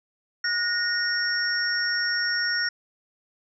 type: tone cluster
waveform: sine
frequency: 1448 / 1854 / 5490 Hz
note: F#6 / A#6 / F8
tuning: -38 / -10 / -31 cents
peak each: -27 dBFS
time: 0.44-2.69 s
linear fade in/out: 5 ms
effects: none